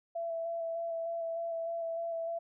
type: tone with vibrato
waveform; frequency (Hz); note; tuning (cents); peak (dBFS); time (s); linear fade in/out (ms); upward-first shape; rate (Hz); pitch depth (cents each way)
sine; 667; E5; +20; -33; 0.15-2.39; 10; square; 3.3; 14
effects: none